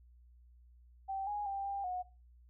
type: tone with pitch steps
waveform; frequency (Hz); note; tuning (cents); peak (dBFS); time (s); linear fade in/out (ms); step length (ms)
sine; 777 / 827 / 789 / 795 / 728; G5 / G#5 / G5 / G5 / F#5; -16 / -8 / +11 / +24 / -28; -35; 1.08-2.03; 20; 190
effects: noise-tail reverb RT60 0.3 s tail -18 dB re dry + added 60 Hz sine -58 dBFS peak until 2.49 s